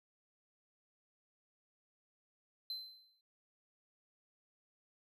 triangle tone with exponential decay, 4078 Hz, C8, 45 cents flat, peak -36 dBFS, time 2.7-3.21 s, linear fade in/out 2 ms, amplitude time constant 110 ms, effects none

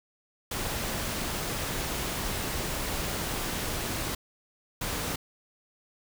pink noise bursts at uneven times, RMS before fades -32 dBFS, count 2, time 0.51-4.15 / 4.81-5.16 s, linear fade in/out 5 ms, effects none

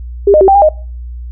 sine tone with pitch steps, 401.2 / 612 / 383.3 / 783 / 806 / 618 Hz, G4 / D#5 / G4 / G5 / G5 / D#5, +40 / -29 / -39 / -2 / +48 / -12 cents, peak -3 dBFS, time 0.27-0.69 s, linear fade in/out 5 ms, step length 70 ms, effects noise-tail reverb RT60 0.4 s tail -23 dB re dry + added 60 Hz sine -22 dBFS peak until 1.31 s

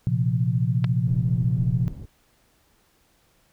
sine chord, Bb suspended second, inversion none, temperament equal with one note detuned, 116.54 / 130.81 / 171.91 Hz, Bb2 / C3 / F3, 0 / 0 / -27 cents, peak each -23 / -23 / -26 dBFS, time 0.07-1.88 s, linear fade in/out 0 ms
clicks, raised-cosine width 0.3 ms, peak -16 / -20 dBFS, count 2, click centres 0.843 / 0.846 s
pink low-pass noise, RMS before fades -36 dBFS, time 1.06-2.06 s, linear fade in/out 10 ms, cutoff 200 Hz, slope 12 dB/octave
effects pink hiss -63 dBFS RMS until 3.52 s

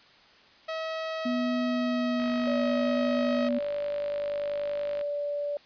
sawtooth tone with pitch glide, 642 to 635 Hz, E5 to D#5, -46 to +35 cents, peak -27 dBFS, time 0.68-3.49 s, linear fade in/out 10 ms, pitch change -19 cents, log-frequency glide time 1.02-2.78 s
sine tone with vibrato, 244.6 Hz, B3, 16 cents flat, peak -26 dBFS, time 1.25-3.59 s, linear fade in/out 10 ms, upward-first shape triangle, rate 0.71 Hz, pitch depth 14 cents each way
click train, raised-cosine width 0.3 ms, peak -26 dBFS, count 143, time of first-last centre 2.2-5.012 s, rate 50.5 Hz
sine tone, 580 Hz, D5, 22 cents flat, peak -28 dBFS, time 2.47-5.57 s, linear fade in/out 2 ms
effects white hiss -56 dBFS RMS until 5.65 s + resampled to 11025 Hz

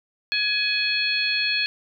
harmonic tone with a mistuned harmonic, 840 Hz, G#5, 19 cents sharp, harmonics 2 / 3 / 4 / 5, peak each -28 / -24 / -29 / -25 dBFS, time 0.32-1.66 s, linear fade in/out 0 ms, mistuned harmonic 5, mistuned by +48 cents, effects none

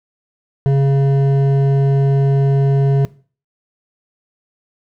sine tone with hard clipping, 137.8 Hz, C#3, 10 cents flat, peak -12 dBFS, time 0.66-3.05 s, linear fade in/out 0 ms, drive 9 dB, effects noise-tail reverb RT60 0.4 s tail -20 dB re dry

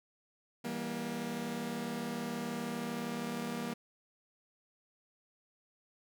sawtooth chord, E diminished, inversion none, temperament just, 164.81 / 197.78 / 237.3 Hz, E3 / G3 / Bb3, 0 / +16 / +31 cents, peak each -40 / -38 / -34 dBFS, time 0.64-3.74 s, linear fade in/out 10 ms, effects none

